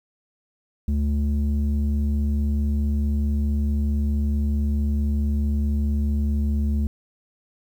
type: tone with low-pass filter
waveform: square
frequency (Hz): 72.3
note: D2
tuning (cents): -27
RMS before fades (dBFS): -22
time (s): 0.88-6.87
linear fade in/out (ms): 0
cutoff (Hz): 180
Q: 2.7
effects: 9-bit